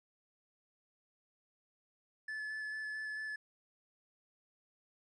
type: tone with vibrato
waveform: triangle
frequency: 1730 Hz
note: A6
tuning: 30 cents flat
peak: -37 dBFS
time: 2.28-3.36 s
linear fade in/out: 5 ms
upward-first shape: square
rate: 4.5 Hz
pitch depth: 9 cents each way
effects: resampled to 24000 Hz + 13-bit